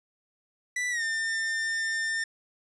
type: tone with pitch glide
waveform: 45% pulse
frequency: 1975.5 to 1801.1 Hz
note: B6 to A6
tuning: 0 to +40 cents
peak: -27 dBFS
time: 0.76-2.24 s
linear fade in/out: 5 ms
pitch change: -160 cents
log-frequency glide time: 0.9-1.03 s
effects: resampled to 22050 Hz